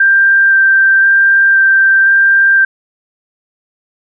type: tone with vibrato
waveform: sine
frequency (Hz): 1577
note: G6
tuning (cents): +10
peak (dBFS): -5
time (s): 0-2.65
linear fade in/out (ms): 5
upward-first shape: square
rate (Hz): 0.97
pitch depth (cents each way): 8
effects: none